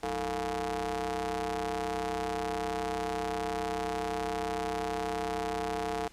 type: ring-modulated tone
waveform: sawtooth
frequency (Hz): 131.4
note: C3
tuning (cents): +8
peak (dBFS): -24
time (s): 0.03-6.08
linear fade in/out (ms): 5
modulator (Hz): 575
effects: pink hiss -57 dBFS RMS until 6.12 s + low-pass 10000 Hz 12 dB/octave